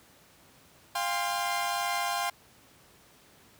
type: chord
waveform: sawtooth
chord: F suspended second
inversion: none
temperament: equal with one note detuned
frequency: 698.5 / 800.9 / 1046.5 Hz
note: F5 / G5 / C6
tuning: 0 / +37 / 0 cents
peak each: -29 dBFS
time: 0.95-2.3 s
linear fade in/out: 5 ms
effects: pink hiss -58 dBFS RMS until 3.59 s + high-pass 80 Hz 12 dB/octave